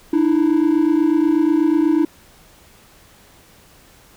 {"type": "tone pair together", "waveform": "triangle", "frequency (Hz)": [300, 328.2], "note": ["D4", "E4"], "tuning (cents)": [37, -8], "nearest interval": "major second", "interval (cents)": 155, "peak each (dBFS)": -13, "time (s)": [0.13, 2.05], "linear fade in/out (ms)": 5, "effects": ["tanh soft clip ceiling -6 dBFS", "pink hiss -49 dBFS RMS until 4.16 s"]}